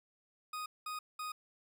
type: tone bursts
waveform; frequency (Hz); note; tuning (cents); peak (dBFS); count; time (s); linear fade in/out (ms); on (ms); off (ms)
40% pulse; 1244.5; D#6; 0; -38; 3; 0.53-1.32; 5; 130; 200
effects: none